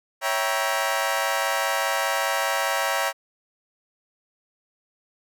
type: chord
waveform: 20% pulse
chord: C# diminished seventh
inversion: none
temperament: equal with one note detuned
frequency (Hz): 554.4 / 659.3 / 784 / 946.4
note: C#5 / E5 / G5 / Bb5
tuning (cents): 0 / 0 / 0 / +26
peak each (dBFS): -23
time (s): 0.21-3.13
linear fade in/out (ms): 50
effects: none